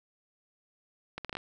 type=accelerating click train; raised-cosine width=0.3 ms; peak=-21 dBFS; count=6; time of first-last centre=1.18-1.369 s; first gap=67 ms; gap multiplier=0.71; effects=none